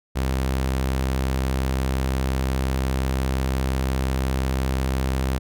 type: tone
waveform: sawtooth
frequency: 65.7 Hz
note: C2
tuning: 8 cents sharp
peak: -17 dBFS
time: 0.15-5.39 s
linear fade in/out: 20 ms
effects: none